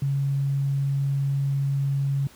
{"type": "tone", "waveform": "sine", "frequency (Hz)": 138.59, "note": "C#3", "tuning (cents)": 0, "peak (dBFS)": -21, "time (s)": [0.02, 2.27], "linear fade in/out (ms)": 2, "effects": ["pink hiss -51 dBFS RMS until 2.35 s", "high-pass 60 Hz 12 dB/octave"]}